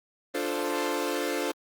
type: chord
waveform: sawtooth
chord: D minor seventh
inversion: none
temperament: equal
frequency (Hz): 293.7 / 349.2 / 440 / 523.3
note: D4 / F4 / A4 / C5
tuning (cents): 0 / 0 / 0 / 0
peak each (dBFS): -29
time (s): 0.34-1.52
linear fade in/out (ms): 10
effects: Opus 24 kbps